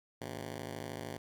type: ring-modulated tone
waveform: 10% pulse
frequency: 130 Hz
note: C3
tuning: 11 cents flat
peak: -29 dBFS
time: 0.21-1.18 s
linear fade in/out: 5 ms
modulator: 26.5 Hz
effects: none